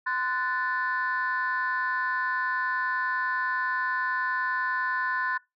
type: chord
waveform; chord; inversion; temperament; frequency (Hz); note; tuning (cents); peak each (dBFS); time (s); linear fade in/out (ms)
sine; F# diminished; second; equal with one note detuned; 1029.7 / 1480 / 1760; C6 / F#6 / A6; -28 / 0 / 0; -29; 0.06-5.38; 10
effects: noise-tail reverb RT60 0.2 s tail -22 dB re dry + tanh soft clip ceiling -18 dBFS